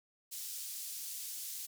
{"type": "band-pass noise", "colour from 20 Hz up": "white", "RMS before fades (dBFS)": -43, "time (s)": [0.31, 1.67], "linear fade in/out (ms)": 20, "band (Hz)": [4700, 16000], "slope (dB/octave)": 12, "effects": []}